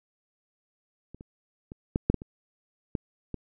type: clicks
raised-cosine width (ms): 3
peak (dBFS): -30 / -30 / -27 / -11 / -7 / -14 / -26 / -15 / -20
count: 9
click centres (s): 1.146 / 1.209 / 1.719 / 1.959 / 2.1 / 2.143 / 2.219 / 2.952 / 3.343
effects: none